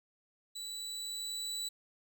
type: tone with level ramp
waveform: 30% pulse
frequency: 3951 Hz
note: B7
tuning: in tune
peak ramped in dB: -38 to -33 dBFS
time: 0.55-1.69 s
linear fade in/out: 10 ms
effects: none